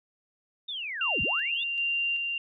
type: linear two-way sweep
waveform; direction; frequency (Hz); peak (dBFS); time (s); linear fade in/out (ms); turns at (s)
sine; down then up; 3714 to 43.65 to 3714; -32; 0.68-1.64; 10; 1.22
type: tone with tremolo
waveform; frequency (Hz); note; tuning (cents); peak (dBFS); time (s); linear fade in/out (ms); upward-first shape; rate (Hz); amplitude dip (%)
sine; 2779; F7; -9; -25; 1.01-2.38; 2; square; 1.3; 30
effects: none